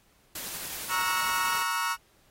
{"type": "noise with tremolo", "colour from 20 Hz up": "white", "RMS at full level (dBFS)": -36, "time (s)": [0.35, 1.63], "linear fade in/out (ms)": 5, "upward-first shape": "sine", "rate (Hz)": 11, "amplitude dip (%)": 25}
{"type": "chord", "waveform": "35% pulse", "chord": "F# dominant seventh", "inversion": "first", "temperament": "equal with one note detuned", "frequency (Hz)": [932.3, 1108.7, 1318.5, 1447.8], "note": ["A#5", "C#6", "E6", "F#6"], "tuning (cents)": [0, 0, 0, -38], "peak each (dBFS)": -31, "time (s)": [0.88, 1.97], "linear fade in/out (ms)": 50}
{"effects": ["pink hiss -64 dBFS RMS until 2.3 s", "AAC 48 kbps"]}